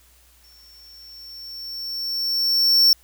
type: tone with exponential growth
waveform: square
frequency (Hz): 5440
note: F8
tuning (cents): -46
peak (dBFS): -11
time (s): 0.44-2.93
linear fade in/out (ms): 1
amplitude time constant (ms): 540
effects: added 60 Hz sine -56 dBFS peak until 3.03 s + white hiss -56 dBFS RMS until 3.03 s